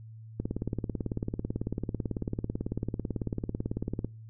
click train, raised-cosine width 3 ms, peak -18 dBFS, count 67, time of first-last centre 0.4-4.046 s, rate 18.1 Hz, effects noise-tail reverb RT60 0.4 s tail -25 dB re dry + added 111 Hz sine -44 dBFS peak until 4.29 s

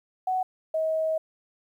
sine tone pair in turn, 745 / 636.3 Hz, F#5 / D#5, +12 / +39 cents, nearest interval minor third, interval 273 cents, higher first, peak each -23 dBFS, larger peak neither, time 0.27-0.43 / 0.74-1.18 s, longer second, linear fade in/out 5 ms, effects 10-bit

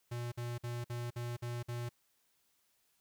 square tone bursts, 120 Hz, B2, 49 cents flat, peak -38 dBFS, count 7, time 0.11-1.892 s, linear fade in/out 10 ms, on 210 ms, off 52 ms, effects white hiss -75 dBFS RMS until 3 s

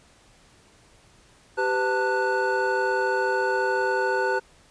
triangle tone cluster, 389.9 / 504 / 894 / 1473 Hz, G4 / B4 / A5 / F#6, -9 / +35 / +27 / -8 cents, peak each -25 dBFS, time 1.57-4.4 s, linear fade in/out 20 ms, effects pink hiss -56 dBFS RMS until 4.7 s + resampled to 22050 Hz

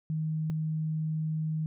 sine tone pair in turn, 156.9 / 156.9 Hz, D#3 / D#3, +15 / +15 cents, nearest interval unison, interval 0 cents, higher neither, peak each -28 dBFS, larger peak neither, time 0.1-0.5 / 0.5-1.66 s, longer second, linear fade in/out 0 ms, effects none

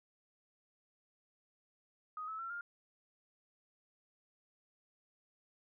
sine tone with pitch steps, 1250 / 1300.1 / 1352.2 / 1406.3 Hz, D#6 / E6 / E6 / F6, +8 / -24 / +44 / +12 cents, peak -40 dBFS, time 2.17-2.61 s, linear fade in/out 2 ms, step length 110 ms, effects none

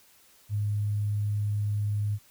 sine tone with sample-and-hold, 103.83 Hz, G#2, in tune, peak -25 dBFS, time 0.49-2.19 s, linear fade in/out 50 ms, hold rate 11025 Hz, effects white hiss -59 dBFS RMS until 2.3 s

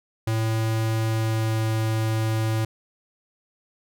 square tone with pitch glide, 111.5 to 110.73 Hz, A2 to A2, +23 to +11 cents, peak -22 dBFS, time 0.27-2.65 s, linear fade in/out 5 ms, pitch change -12 cents, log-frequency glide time 1.05-1.68 s, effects none

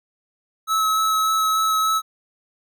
square tone with vibrato, 1294 Hz, E6, 32 cents flat, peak -18 dBFS, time 0.67-2.02 s, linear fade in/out 50 ms, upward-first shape sine, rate 3.4 Hz, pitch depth 11 cents each way, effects none

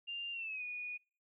sine tone with pitch glide, 2794 to 2461 Hz, F7 to D#7, 0 to -20 cents, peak -39 dBFS, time 0.07-0.98 s, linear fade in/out 20 ms, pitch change -220 cents, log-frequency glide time 0.32-0.64 s, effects noise-tail reverb RT60 0.4 s tail -24 dB re dry

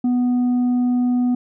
triangle tone with tanh clipping, 246.9 Hz, B3, in tune, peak -16 dBFS, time 0.04-1.35 s, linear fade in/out 5 ms, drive 8 dB, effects none

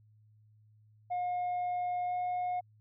sine tone with pitch glide, 717 to 721.2 Hz, F5 to F#5, +45 to -45 cents, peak -28 dBFS, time 1.1-2.61 s, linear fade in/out 20 ms, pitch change +10 cents, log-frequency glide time 2.06-2.13 s, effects tanh soft clip ceiling -30 dBFS + added 107 Hz sine -60 dBFS peak until 2.8 s

